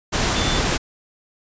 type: tone in noise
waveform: sine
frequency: 3520 Hz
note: A7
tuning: in tune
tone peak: -27 dBFS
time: 0.35-0.6 s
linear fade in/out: 20 ms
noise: pink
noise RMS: -20 dBFS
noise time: 0.12-0.78 s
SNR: -10 dB
effects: resampled to 16000 Hz